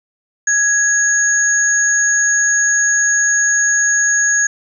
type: tone pair together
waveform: sine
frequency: 1661.2 / 6645 Hz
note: G#6 / G#8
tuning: 0 / 0 cents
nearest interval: 2 octaves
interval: 2400 cents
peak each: -14 dBFS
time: 0.47-4.47 s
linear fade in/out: 5 ms
effects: none